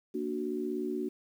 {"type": "chord", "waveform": "sine", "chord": "Bb augmented", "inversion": "none", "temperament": "equal", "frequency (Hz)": [233.1, 293.7, 370], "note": ["Bb3", "D4", "F#4"], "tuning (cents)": [0, 0, 0], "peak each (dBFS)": [-37, -36, -34], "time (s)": [0.14, 1.09], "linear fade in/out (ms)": 10, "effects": ["10-bit"]}